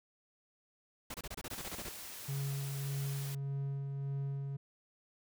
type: noise bursts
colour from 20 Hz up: pink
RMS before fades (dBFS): -43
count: 12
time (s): 1.1-1.89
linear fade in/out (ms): 5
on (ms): 42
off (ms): 26
type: noise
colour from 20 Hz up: white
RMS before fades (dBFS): -47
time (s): 1.5-3.35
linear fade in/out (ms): 5
type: tone with tremolo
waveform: triangle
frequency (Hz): 138.59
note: C#3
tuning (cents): 0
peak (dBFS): -32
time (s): 2.28-4.57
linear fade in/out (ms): 10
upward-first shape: sine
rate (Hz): 1.7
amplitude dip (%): 30
effects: none